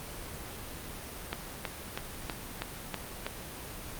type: click train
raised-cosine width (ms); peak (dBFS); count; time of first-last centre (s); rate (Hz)
0.3; -16; 7; 1.33-3.265; 3.1
effects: pink hiss -42 dBFS RMS until 3.99 s + Opus 32 kbps